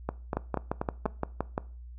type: two click trains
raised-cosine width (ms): 1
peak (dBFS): -15 / -14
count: 5 / 8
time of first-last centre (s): 0.09-1.056 / 0.37-1.579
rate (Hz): 4.14 / 5.79
effects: noise-tail reverb RT60 0.4 s tail -20 dB re dry + added 60 Hz sine -42 dBFS peak until 1.98 s